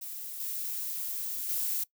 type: noise with level steps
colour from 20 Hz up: violet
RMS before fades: -40 / -35 / -31 dBFS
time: 0.01-1.84 s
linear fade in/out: 10 ms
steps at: 0.4 / 1.49 s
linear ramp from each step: 2 ms
effects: noise-tail reverb RT60 0.1 s tail -20 dB re dry